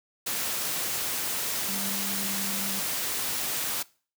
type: tone in noise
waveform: sine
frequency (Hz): 197.1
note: G3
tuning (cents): +10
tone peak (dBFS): -36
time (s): 1.68-2.8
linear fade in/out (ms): 10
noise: white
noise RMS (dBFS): -30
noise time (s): 0.26-3.83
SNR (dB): -9
effects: noise-tail reverb RT60 0.4 s tail -22 dB re dry + high-pass 100 Hz 12 dB/octave